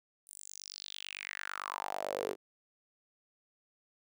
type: tone with high-pass filter sweep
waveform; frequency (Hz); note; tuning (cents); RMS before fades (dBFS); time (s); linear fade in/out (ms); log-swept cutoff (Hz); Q
sawtooth; 49; G1; 0; -41; 0.26-2.36; 50; 10000 to 380; 5.2
effects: none